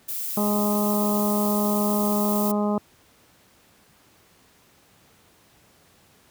violet noise, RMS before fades -30 dBFS, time 0.08-2.52 s, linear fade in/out 10 ms
harmonic tone, 207.7 Hz, G#3, in tune, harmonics 1 / 2 / 3 / 4 / 5 / 6, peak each -22 / -29 / -29 / -32 / -34 / -36 dBFS, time 0.37-2.78 s, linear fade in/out 2 ms
effects pink hiss -57 dBFS RMS until 6.3 s + high-pass 80 Hz 12 dB/octave

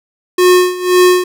square tone with tremolo, 362.3 Hz, F#4, 36 cents flat, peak -5 dBFS, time 0.38-1.24 s, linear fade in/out 5 ms, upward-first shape sine, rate 1.9 Hz, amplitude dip 85%, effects none

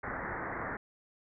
white low-pass noise, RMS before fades -38 dBFS, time 0.03-0.77 s, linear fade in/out 5 ms, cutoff 2000 Hz, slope 96 dB/octave, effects none

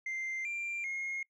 sine tone with pitch steps, 2089 / 2373 / 2149 Hz, C7 / D7 / C7, -3 / +17 / +46 cents, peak -32 dBFS, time 0.06-1.23 s, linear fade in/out 5 ms, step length 390 ms, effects noise-tail reverb RT60 0.1 s tail -26 dB re dry + tanh soft clip ceiling -33 dBFS

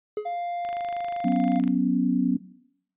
triangle tone with exponential decay, 421.5 Hz, G#4, 26 cents sharp, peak -21 dBFS, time 0.17-0.4 s, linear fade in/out 2 ms, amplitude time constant 49 ms
triangle tone, 698.5 Hz, F5, in tune, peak -25 dBFS, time 0.25-1.6 s, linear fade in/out 10 ms
click train, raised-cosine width 0.3 ms, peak -25 dBFS, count 27, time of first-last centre 0.65-1.678 s, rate 25.3 Hz
sine chord, F# suspended fourth, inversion none, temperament equal, 185 / 246.9 / 277.2 Hz, F#3 / B3 / C#4, 0 / 0 / 0 cents, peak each -25 / -23 / -25 dBFS, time 1.24-2.37 s, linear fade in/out 10 ms
effects noise-tail reverb RT60 0.7 s tail -17 dB re dry + resampled to 8000 Hz

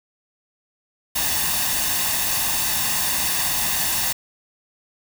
white noise with comb filter, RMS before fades -22 dBFS, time 1.15-4.13 s, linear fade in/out 10 ms, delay 1.1 ms, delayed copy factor +0.6, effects none

